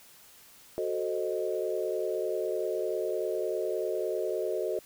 sine chord, F# diminished seventh, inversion none, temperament equal with one note detuned, 370 / 440 / 523.3 / 619.7 Hz, F#4 / A4 / C5 / Eb5, 0 / 0 / 0 / -7 cents, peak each -33 / -33 / -36 / -34 dBFS, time 0.78-4.79 s, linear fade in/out 0 ms, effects white hiss -55 dBFS RMS until 4.85 s

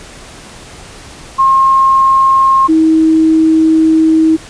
sine tone pair in turn, 1071 / 319.1 Hz, C6 / D#4, +40 / +44 cents, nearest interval octave + major sixth, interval 2096 cents, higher first, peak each -5 dBFS, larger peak neither, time 1.38-2.68 / 2.68-4.37 s, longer second, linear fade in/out 20 ms, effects pink hiss -33 dBFS RMS until 4.49 s + resampled to 22050 Hz

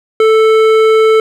sine tone with hard clipping, 440 Hz, A4, in tune, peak -7 dBFS, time 0.2-1.2 s, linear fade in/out 2 ms, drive 12 dB, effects none

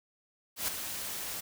white noise with ADSR envelope, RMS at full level -30 dBFS, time 0.56-1.41 s, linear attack 120 ms, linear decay 7 ms, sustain -8 dB, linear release 13 ms, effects none

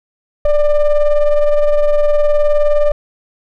triangle ring-modulated tone, 299.7 Hz, D4, 35 cents sharp, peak -3 dBFS, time 0.45-2.92 s, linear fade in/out 5 ms, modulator 290 Hz, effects none

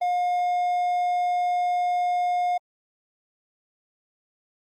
triangle tone, 714 Hz, F5, 38 cents sharp, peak -19 dBFS, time 0.01-2.58 s, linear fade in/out 10 ms, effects Opus 24 kbps

